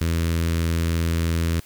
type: tone with notch filter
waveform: sawtooth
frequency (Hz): 83.1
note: E2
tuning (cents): +15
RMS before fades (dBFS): -22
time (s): 0.01-1.6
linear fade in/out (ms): 0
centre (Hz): 770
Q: 0.88
effects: white hiss -50 dBFS RMS until 1.65 s